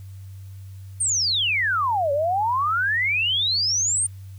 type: exponential two-way sweep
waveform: sine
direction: down then up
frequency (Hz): 9140 to 551 to 9140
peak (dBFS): -19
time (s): 1-4.07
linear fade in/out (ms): 10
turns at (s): 2.12
effects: added 96 Hz sine -36 dBFS peak until 4.38 s + white hiss -58 dBFS RMS until 4.38 s